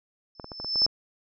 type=tone with exponential growth; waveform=sine; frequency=5274 Hz; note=E8; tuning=in tune; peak=-16 dBFS; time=0.35-0.86 s; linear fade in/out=2 ms; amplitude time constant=110 ms
type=clicks; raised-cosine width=1 ms; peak=-24 dBFS; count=8; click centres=0.398 / 0.444 / 0.518 / 0.6 / 0.646 / 0.758 / 0.819 / 0.864 s
effects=none